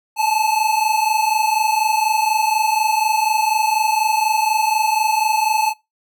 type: tone pair together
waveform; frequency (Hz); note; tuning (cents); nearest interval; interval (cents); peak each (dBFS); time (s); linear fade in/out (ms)
square; 855.9 / 880; A5 / A5; -48 / 0; unison; 48; -19; 0.16-5.74; 50
effects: noise-tail reverb RT60 0.2 s tail -21 dB re dry